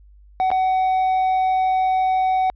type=tone with dropouts; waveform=triangle; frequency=751 Hz; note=F#5; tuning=26 cents sharp; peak=-14 dBFS; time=0.4-2.5 s; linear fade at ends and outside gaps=0 ms; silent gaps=0.504-0.515 s; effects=added 50 Hz sine -45 dBFS peak until 2.55 s + resampled to 11025 Hz